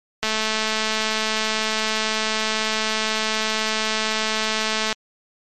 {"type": "click train", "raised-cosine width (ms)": 0.2, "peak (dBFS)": -5, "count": 1025, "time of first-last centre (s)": [0.23, 4.927], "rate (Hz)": 218, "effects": ["MP3 64 kbps"]}